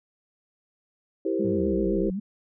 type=chord; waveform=sine; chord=C dominant seventh; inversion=first; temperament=equal; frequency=329.6 / 392 / 466.2 / 523.3 Hz; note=E4 / G4 / Bb4 / C5; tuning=0 / 0 / 0 / 0 cents; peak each=-27 / -27 / -33 / -32 dBFS; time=1.25-2.1 s; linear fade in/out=5 ms
type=tone with vibrato; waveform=sine; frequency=196 Hz; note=G3; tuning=in tune; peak=-27 dBFS; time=1.39-2.2 s; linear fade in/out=10 ms; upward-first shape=triangle; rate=7.8 Hz; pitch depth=140 cents each way
type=exponential sweep; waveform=triangle; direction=down; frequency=116.54 to 30.49 Hz; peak=-31 dBFS; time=1.44-2.11 s; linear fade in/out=10 ms
effects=none